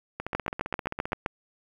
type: two click trains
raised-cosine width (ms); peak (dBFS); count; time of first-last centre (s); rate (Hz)
0.5; -11 / -17; 8 / 15; 0.35-1.261 / 0.2-1.121; 7.68 / 15.2
effects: 8-bit